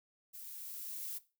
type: noise with level ramp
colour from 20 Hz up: violet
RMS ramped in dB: -49 to -41 dBFS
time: 0.33-1.19 s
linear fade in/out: 20 ms
effects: noise-tail reverb RT60 0.3 s tail -17 dB re dry